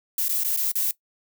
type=noise with dropouts; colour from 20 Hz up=violet; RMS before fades=-24 dBFS; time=0.18-0.91 s; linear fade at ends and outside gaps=1 ms; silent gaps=0.282-0.293 / 0.435-0.447 / 0.564-0.573 / 0.716-0.755 s; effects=noise-tail reverb RT60 0.1 s tail -19 dB re dry